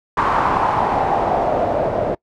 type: noise with low-pass filter sweep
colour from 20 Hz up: white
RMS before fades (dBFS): -18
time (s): 0.17-2.15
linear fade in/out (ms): 5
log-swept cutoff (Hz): 1100 to 570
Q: 3.8
effects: noise-tail reverb RT60 0.1 s tail -23 dB re dry